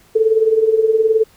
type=tone with tremolo; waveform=sine; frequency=441.6 Hz; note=A4; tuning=6 cents sharp; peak=-7 dBFS; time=0.15-1.24 s; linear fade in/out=10 ms; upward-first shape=triangle; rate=19 Hz; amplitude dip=80%; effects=pink hiss -51 dBFS RMS until 1.36 s